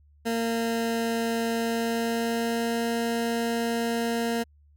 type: tone with pitch glide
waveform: 20% pulse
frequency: 229.8 to 232.3 Hz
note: A#3 to A#3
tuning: -25 to -6 cents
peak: -20 dBFS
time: 0.25-4.44 s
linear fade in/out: 20 ms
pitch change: +19 cents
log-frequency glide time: 1.54-2.88 s
effects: added 73 Hz sine -55 dBFS peak until 4.76 s